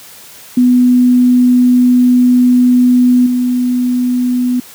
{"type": "tone with level steps", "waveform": "sine", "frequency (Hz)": 248.2, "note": "B3", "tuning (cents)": 9, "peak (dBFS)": [-5, -10], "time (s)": [0.57, 4.6], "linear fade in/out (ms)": 5, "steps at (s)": 3.26, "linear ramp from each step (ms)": 5, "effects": ["white hiss -36 dBFS RMS until 4.74 s", "high-pass 80 Hz 12 dB/octave"]}